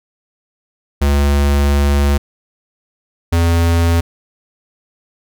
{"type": "tone pair in turn", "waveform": "square", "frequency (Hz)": [71.1, 84.28], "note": ["C#2", "E2"], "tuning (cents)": [45, 39], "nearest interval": "minor third", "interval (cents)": 294, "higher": "second", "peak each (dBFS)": -11, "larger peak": "neither", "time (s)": [[1.01, 2.18], [3.32, 4.01]], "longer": "first", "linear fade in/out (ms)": 10, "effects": []}